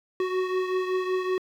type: beating tone pair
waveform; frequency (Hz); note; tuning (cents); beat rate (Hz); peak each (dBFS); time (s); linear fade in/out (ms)
square; 370 / 375.3; F#4 / F#4; 0 / +25; 5.3; -26 / -33; 0.2-1.38; 2
effects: low-pass 3000 Hz 12 dB/octave + 9-bit